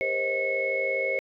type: tone cluster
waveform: sine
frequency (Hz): 403 / 477.9 / 530 / 627 / 2190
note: G4 / A#4 / C5 / D#5 / C#7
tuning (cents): +48 / +43 / +22 / +13 / -22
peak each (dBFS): -35 / -35 / -28 / -35 / -27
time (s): 0.01-1.19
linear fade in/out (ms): 0
effects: tanh soft clip ceiling -13 dBFS